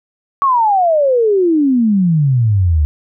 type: exponential sweep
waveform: sine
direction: down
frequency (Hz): 1138 to 72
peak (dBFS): -9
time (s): 0.42-2.85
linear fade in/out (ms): 0
effects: none